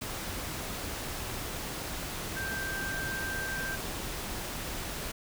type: tone in noise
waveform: sine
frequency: 1571 Hz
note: G6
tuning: 3 cents sharp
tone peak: -34 dBFS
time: 2.36-3.76 s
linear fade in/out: 10 ms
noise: pink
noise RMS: -37 dBFS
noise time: 0.01-5.12 s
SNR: 0 dB
effects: none